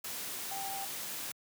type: tone in noise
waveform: sine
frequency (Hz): 784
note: G5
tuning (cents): 0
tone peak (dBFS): -39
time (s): 0.51-0.85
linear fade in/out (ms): 5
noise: white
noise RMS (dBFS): -40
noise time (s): 0.04-1.32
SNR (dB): -2
effects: high-pass 100 Hz 12 dB/octave